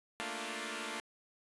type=chord; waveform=5% pulse; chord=Bb major seventh; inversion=third; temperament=equal; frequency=220 / 233.1 / 293.7 / 349.2 Hz; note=A3 / Bb3 / D4 / F4; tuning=0 / 0 / 0 / 0 cents; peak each=-33 dBFS; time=0.2-1 s; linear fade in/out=0 ms; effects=resampled to 24000 Hz